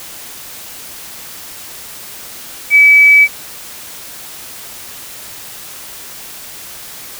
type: tone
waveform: sine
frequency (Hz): 2291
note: D7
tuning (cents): -44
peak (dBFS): -3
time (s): 2.7-3.28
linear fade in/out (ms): 50
effects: white hiss -31 dBFS RMS until 7.19 s